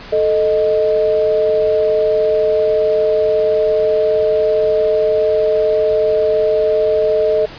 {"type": "tone pair together", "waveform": "sine", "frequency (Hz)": [438.7, 620], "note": ["A4", "D#5"], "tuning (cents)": [-5, -6], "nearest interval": "tritone", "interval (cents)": 599, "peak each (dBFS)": -14, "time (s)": [0.12, 7.46], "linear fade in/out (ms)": 10, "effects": ["pink hiss -34 dBFS RMS until 7.58 s", "resampled to 11025 Hz"]}